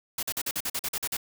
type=noise bursts; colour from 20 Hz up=white; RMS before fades=-30 dBFS; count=11; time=0.18-1.169 s; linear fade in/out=5 ms; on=49 ms; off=45 ms; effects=none